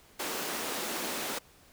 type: high-pass noise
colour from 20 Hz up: pink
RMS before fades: -35 dBFS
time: 0.19-1.39 s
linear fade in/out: 10 ms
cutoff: 230 Hz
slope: 24 dB/octave
effects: pink hiss -59 dBFS RMS until 1.72 s